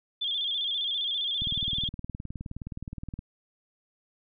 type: tone with vibrato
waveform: sine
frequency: 3383 Hz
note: G#7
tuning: 31 cents sharp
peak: -27 dBFS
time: 0.21-1.89 s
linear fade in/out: 10 ms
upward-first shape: square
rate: 15 Hz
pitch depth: 64 cents each way
type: click train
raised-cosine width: 5 ms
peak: -24 dBFS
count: 35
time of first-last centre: 1.42-3.191 s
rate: 19.2 Hz
effects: none